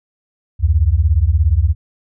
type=beating tone pair; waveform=sine; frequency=69.8 / 86.8 Hz; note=C#2 / F2; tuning=+13 / -10 cents; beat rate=17 Hz; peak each=-13 dBFS; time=0.59-1.75 s; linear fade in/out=50 ms; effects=none